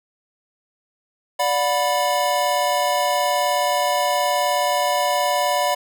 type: tone cluster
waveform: square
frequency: 585 / 724 / 988 Hz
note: D5 / F#5 / B5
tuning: -7 / -38 / 0 cents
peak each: -23 dBFS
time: 1.39-5.75 s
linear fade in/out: 10 ms
effects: none